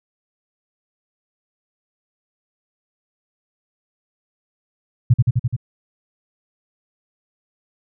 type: tone with echo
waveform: sine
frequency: 120.8 Hz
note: B2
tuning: 38 cents flat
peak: -7 dBFS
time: 5.1-5.14 s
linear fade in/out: 10 ms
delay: 85 ms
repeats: 5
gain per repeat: -2 dB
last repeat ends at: 5.565 s
effects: none